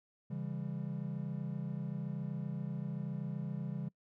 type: chord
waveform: triangle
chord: C# diminished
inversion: none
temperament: just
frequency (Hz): 138.59 / 166.31 / 199.57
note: C#3 / E3 / G3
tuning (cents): 0 / +16 / +31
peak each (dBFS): -38 / -39 / -40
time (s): 0.3-3.89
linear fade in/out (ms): 10
effects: noise-tail reverb RT60 0.1 s tail -24 dB re dry